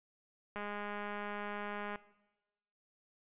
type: click train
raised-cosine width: 0.5 ms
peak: -27 dBFS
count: 289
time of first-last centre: 0.56-1.958 s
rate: 206 Hz
effects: noise-tail reverb RT60 1.0 s tail -18 dB re dry + resampled to 8000 Hz